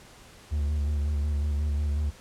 triangle tone with vibrato, 73.42 Hz, D2, in tune, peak -22 dBFS, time 0.51-2.11 s, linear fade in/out 20 ms, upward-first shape square, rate 5.5 Hz, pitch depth 32 cents each way, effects pink hiss -51 dBFS RMS until 2.2 s + low-pass 10000 Hz 12 dB/octave

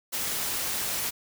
white noise, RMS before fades -30 dBFS, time 0.12-1.11 s, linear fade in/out 20 ms, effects none

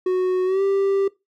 triangle tone with pitch glide, 368.6 to 392.8 Hz, F#4 to G4, -7 to +4 cents, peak -15 dBFS, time 0.06-1.08 s, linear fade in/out 5 ms, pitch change +111 cents, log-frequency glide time 0.45-0.62 s, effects noise-tail reverb RT60 0.2 s tail -20 dB re dry

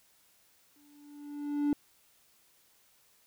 triangle tone with exponential growth, 290.9 Hz, D4, 16 cents flat, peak -21 dBFS, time 0.76-1.73 s, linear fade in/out 1 ms, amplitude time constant 210 ms, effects tanh soft clip ceiling -18 dBFS + white hiss -66 dBFS RMS until 3.26 s

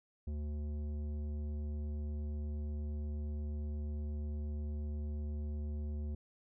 sine tone with tanh clipping, 74.3 Hz, D2, 21 cents sharp, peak -38 dBFS, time 0.27-6.15 s, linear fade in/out 5 ms, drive 12 dB, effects none

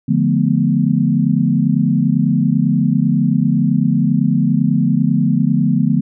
sine chord, B half-diminished seventh, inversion first, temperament equal with one note detuned, 146.83 / 174.61 / 216.7 / 246.9 Hz, D3 / F3 / A3 / B3, 0 / 0 / -26 / 0 cents, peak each -17 dBFS, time 0.08-6.01 s, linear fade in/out 10 ms, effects none

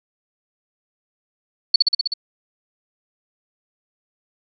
sine tone with echo, 4435 Hz, C#8, in tune, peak -7 dBFS, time 1.74-1.76 s, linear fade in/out 5 ms, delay 63 ms, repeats 6, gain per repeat -2 dB, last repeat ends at 2.138 s, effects none

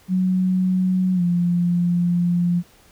sine tone with pitch glide, 185 to 174.62 Hz, F#3 to F3, 0 to 0 cents, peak -16 dBFS, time 0.08-2.63 s, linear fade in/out 50 ms, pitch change -100 cents, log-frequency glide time 1.14-1.22 s, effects pink hiss -53 dBFS RMS until 2.91 s

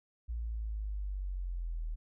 sine linear sweep, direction down, 58.27 to 38.89 Hz, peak -34 dBFS, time 0.28-1.96 s, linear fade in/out 20 ms, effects none

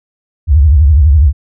sine tone with vibrato, 73.42 Hz, D2, in tune, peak -3 dBFS, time 0.47-1.33 s, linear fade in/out 50 ms, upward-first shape triangle, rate 12 Hz, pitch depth 270 cents each way, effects none

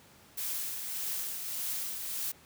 blue noise with tremolo, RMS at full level -34 dBFS, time 0.37-2.32 s, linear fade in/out 10 ms, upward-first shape triangle, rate 1.7 Hz, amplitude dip 45%, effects pink hiss -58 dBFS RMS until 2.45 s + high-pass 80 Hz 12 dB/octave

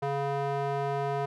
square tone with band-pass filter, 140 Hz, C#3, 18 cents sharp, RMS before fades -30 dBFS, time 0.02-1.26 s, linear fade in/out 10 ms, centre 690 Hz, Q 1.3, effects none

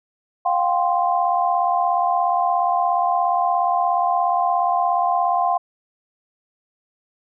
sine chord, F suspended second, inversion none, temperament equal with one note detuned, 707 / 784 / 1046.5 Hz, F5 / G5 / C6, +21 / 0 / 0 cents, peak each -19 / -22 / -22 dBFS, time 0.45-5.58 s, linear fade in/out 10 ms, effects none

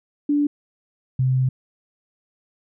sine tone pair in turn, 291 / 129.63 Hz, D4 / C3, -16 / -16 cents, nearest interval octave + major second, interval 1400 cents, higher first, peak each -16 dBFS, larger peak neither, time 0.29-0.47 / 1.19-1.49 s, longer second, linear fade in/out 5 ms, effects none

